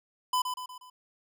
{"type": "tone with echo", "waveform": "square", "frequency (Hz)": 1005, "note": "B5", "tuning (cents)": 30, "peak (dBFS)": -25, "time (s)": [0.33, 0.42], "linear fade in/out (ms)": 5, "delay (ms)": 120, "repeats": 4, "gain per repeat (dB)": -6, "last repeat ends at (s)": 0.9, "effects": []}